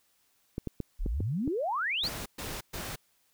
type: clicks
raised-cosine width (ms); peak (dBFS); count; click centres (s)
3; -20; 6; 0.581 / 0.673 / 0.803 / 1.062 / 1.205 / 1.477
type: exponential sweep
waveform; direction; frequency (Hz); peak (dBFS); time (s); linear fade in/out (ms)
sine; up; 31.83 to 4978; -28; 0.99-2.09; 20
type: noise bursts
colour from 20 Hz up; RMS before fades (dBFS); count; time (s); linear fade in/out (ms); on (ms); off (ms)
pink; -38; 3; 2.03-2.96; 10; 230; 120
effects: white hiss -70 dBFS RMS until 3.33 s